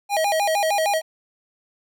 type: tone with vibrato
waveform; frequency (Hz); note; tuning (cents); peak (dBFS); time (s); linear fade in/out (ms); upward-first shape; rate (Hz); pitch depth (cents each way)
square; 719; F#5; -50; -19; 0.09-1.02; 50; square; 6.5; 210
effects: none